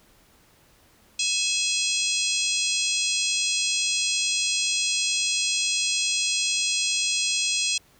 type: harmonic tone with a mistuned harmonic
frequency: 830.6 Hz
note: G#5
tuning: in tune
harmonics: 3 / 4 / 5 / 6 / 7 / 8 / 9 / 10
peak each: -28 / -29 / -30 / -31 / -31 / -32 / -33 / -33 dBFS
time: 1.19-7.78 s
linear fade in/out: 5 ms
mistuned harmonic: 3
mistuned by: +69 cents
effects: pink hiss -58 dBFS RMS until 7.99 s